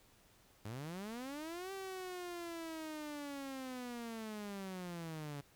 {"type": "linear two-way sweep", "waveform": "sawtooth", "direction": "up then down", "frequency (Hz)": [98.4, 390.4, 140.4], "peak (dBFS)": -39, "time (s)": [0.65, 5.41], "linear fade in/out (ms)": 5, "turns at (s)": 1.72, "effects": ["pink hiss -67 dBFS RMS until 5.55 s"]}